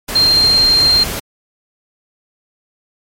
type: tone in noise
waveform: sine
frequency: 4186 Hz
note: C8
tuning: in tune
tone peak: -8 dBFS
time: 0.15-1.04 s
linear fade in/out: 10 ms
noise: pink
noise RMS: -22 dBFS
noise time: 0.08-1.2 s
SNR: +11 dB
effects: MP3 64 kbps